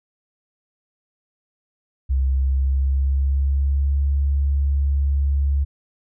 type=tone with pitch glide; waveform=sine; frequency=66.3 to 69.96 Hz; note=C2 to C#2; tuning=+23 to +17 cents; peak=-16 dBFS; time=2.09-5.65 s; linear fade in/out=20 ms; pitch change=+94 cents; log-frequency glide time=2.25-3.98 s; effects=none